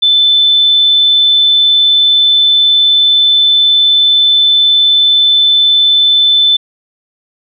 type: tone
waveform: sine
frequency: 3521 Hz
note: A7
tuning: in tune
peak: -5 dBFS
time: 0.02-6.57 s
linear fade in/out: 10 ms
effects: none